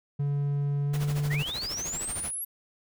triangle tone with pitch glide, 142.7 to 145.78 Hz, D3 to D3, -49 to -12 cents, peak -23 dBFS, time 0.19-1.43 s, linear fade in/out 10 ms, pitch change +37 cents, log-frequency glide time 0.86-0.97 s
pink noise with tremolo, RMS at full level -37 dBFS, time 0.93-2.31 s, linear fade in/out 10 ms, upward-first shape sine, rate 13 Hz, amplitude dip 75%
sine linear sweep, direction up, 1760 to 11560 Hz, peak -31 dBFS, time 1.3-2.45 s, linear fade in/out 10 ms
effects none

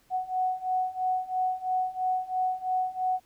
sine beating tone pair, 740 / 743 Hz, F#5 / F#5, 0 / +7 cents, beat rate 3 Hz, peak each -30 / -28 dBFS, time 0.1-3.2 s, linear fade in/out 50 ms, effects pink hiss -64 dBFS RMS until 3.25 s

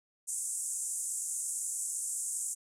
white band-pass noise, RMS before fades -36 dBFS, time 0.27-2.55 s, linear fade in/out 20 ms, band 7100 to 9600 Hz, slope 48 dB/octave, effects none

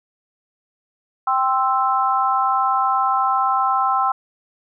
sine chord, C major, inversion second, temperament equal, 784 / 1046.5 / 1318.5 Hz, G5 / C6 / E6, 0 / 0 / 0 cents, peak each -20 dBFS, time 1.27-4.12 s, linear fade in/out 5 ms, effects none

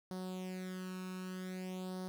sawtooth tone with flanger, 185 Hz, F#3, in tune, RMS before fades -43 dBFS, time 0.11-2.08 s, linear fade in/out 0 ms, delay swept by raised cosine 0.2 to 0.76 ms, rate 0.52 Hz, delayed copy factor +0.75, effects none

